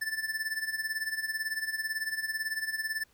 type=tone with tremolo; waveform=square; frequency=1760 Hz; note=A6; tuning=in tune; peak=-29 dBFS; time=0.01-3.04 s; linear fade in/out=10 ms; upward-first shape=sine; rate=18 Hz; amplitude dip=75%; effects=pink hiss -66 dBFS RMS until 3.13 s